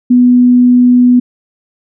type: tone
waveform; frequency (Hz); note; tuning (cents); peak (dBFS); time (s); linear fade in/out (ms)
sine; 246.9; B3; 0; -3; 0.1-1.2; 10
effects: none